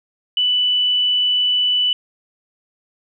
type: tone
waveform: sine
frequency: 2978 Hz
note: F#7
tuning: 11 cents sharp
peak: -14 dBFS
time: 0.37-1.93 s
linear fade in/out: 2 ms
effects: none